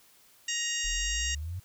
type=harmonic tone; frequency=940 Hz; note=A#5; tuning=14 cents sharp; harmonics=2 / 3 / 4 / 5 / 6 / 7 / 8; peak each=-36 / -34 / -41 / -45 / -37 / -36 / -37 dBFS; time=0.48-1.35 s; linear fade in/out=5 ms
type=exponential sweep; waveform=sine; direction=up; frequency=38.25 to 96.3 Hz; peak=-33 dBFS; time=0.84-1.6 s; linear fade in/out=10 ms
effects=white hiss -60 dBFS RMS until 1.64 s